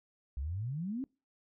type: exponential sweep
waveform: sine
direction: up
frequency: 62.2 to 280 Hz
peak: -34 dBFS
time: 0.37-1.04 s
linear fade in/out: 0 ms
effects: noise-tail reverb RT60 0.3 s tail -25 dB re dry